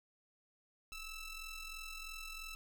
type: ring-modulated tone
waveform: sawtooth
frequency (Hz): 1318.5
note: E6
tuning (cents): 0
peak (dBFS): -38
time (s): 0.92-2.55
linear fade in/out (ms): 0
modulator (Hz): 1340
effects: none